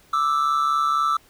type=tone pair together; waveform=triangle; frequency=1174.7 / 1318.6 Hz; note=D6 / E6; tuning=0 / 0 cents; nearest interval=major second; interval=200 cents; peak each=-21 / -18 dBFS; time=0.13-1.17 s; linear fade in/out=5 ms; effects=pink hiss -55 dBFS RMS until 1.29 s